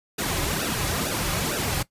pink noise with flanger, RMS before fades -26 dBFS, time 0.18-1.83 s, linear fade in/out 10 ms, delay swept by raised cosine 0.92 to 4.52 ms, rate 2.2 Hz, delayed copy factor -0.85, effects noise-tail reverb RT60 0.1 s tail -18 dB re dry + resampled to 32000 Hz

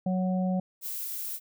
harmonic tone, 185 Hz, F#3, in tune, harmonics 1 / 3 / 4, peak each -25 / -35 / -37 dBFS, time 0.06-0.6 s, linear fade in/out 5 ms
violet noise, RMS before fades -35 dBFS, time 0.81-1.4 s, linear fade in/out 50 ms
effects none

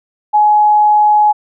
sine tone, 842 Hz, G#5, 24 cents sharp, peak -6 dBFS, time 0.33-1.33 s, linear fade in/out 20 ms, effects none

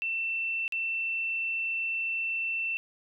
sine tone with dropouts, 2683 Hz, E7, 30 cents sharp, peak -28 dBFS, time 0.02-2.77 s, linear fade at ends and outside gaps 0 ms, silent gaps 0.679-0.723 s, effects none

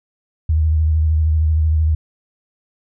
sine tone with vibrato, 78.4 Hz, D#2, 14 cents sharp, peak -12 dBFS, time 0.49-1.95 s, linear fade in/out 5 ms, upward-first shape sine, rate 13 Hz, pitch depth 42 cents each way, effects none

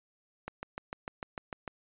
click train, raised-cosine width 0.5 ms, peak -22 dBFS, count 9, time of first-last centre 0.48-1.678 s, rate 6.68 Hz, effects resampled to 8000 Hz

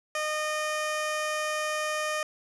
15% pulse tone with low-pass filter, 612 Hz, D#5, 29 cents flat, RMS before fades -30 dBFS, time 0.15-2.23 s, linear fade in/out 2 ms, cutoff 9700 Hz, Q 1, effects none

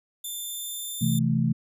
5% pulse tone with pitch glide, 3550 to 3573 Hz, A7 to A7, +15 to +26 cents, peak -25 dBFS, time 0.24-1.19 s, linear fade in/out 5 ms, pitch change +11 cents, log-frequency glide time 0.41-1.04 s
sine chord, A minor, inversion first, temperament equal, 130.81 / 164.81 / 220 Hz, C3 / E3 / A3, 0 / 0 / 0 cents, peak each -25 dBFS, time 1.01-1.53 s, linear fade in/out 10 ms
effects none

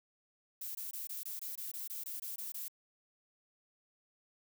violet noise bursts, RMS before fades -42 dBFS, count 13, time 0.61-2.682 s, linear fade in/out 5 ms, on 140 ms, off 21 ms, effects none

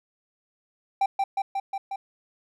triangle tone with echo, 784 Hz, G5, in tune, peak -17 dBFS, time 1.01-1.06 s, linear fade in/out 5 ms, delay 180 ms, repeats 5, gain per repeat -2 dB, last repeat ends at 1.96 s, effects none

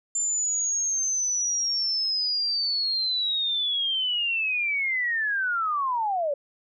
sine linear sweep, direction down, 7230 to 547 Hz, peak -23 dBFS, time 0.15-6.34 s, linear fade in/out 5 ms, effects none

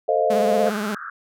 sine chord, F dominant seventh, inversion first, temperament equal with one note detuned, 445.4 / 523.3 / 622.3 / 698.5 Hz, A4 / C5 / Eb5 / F5, +21 / 0 / 0 / 0 cents, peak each -23 / -23 / -21 / -22 dBFS, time 0.08-0.7 s, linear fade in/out 10 ms
sawtooth tone with vibrato, 209.9 Hz, G#3, 19 cents sharp, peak -20 dBFS, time 0.3-0.95 s, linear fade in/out 5 ms, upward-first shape triangle, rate 17 Hz, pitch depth 88 cents each way
white band-pass noise, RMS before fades -34 dBFS, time 0.66-1.1 s, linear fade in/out 5 ms, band 1200 to 1600 Hz, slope 96 dB/octave
effects none

